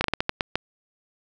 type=slowing click train; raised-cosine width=0.3 ms; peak=-6 dBFS; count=8; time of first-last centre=0.01-0.556 s; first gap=32 ms; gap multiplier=1.29; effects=none